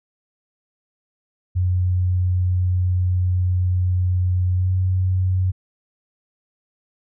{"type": "tone with pitch glide", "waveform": "sine", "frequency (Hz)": [90.8, 92.65], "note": ["F#2", "F#2"], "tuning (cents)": [-32, 3], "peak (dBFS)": -16, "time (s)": [1.55, 5.52], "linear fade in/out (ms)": 20, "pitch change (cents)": 35, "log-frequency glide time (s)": [4.54, 4.7], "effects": []}